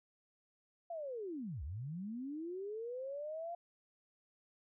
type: linear two-way sweep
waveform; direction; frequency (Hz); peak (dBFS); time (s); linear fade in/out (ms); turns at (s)
sine; down then up; 698.5 to 62.3 to 698.5; -40; 0.9-3.55; 5; 1.63
effects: none